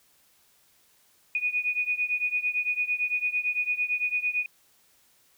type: beating tone pair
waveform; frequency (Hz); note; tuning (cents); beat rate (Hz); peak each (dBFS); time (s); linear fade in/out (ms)
sine; 2468 / 2476.9; D#7 / D#7; -15 / -8; 8.9; -27 / -29; 1.35-4.46; 2
effects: white hiss -63 dBFS RMS until 5.37 s